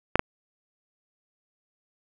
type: clicks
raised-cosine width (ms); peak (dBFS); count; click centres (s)
0.5; -4; 2; 0.156 / 0.194
effects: none